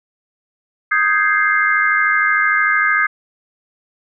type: chord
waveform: sine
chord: Ab major seventh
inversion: second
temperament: equal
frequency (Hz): 1244.5 / 1568 / 1661.2 / 2093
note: Eb6 / G6 / Ab6 / C7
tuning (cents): 0 / 0 / 0 / 0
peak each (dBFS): -18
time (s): 0.91-3.07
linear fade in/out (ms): 10
effects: none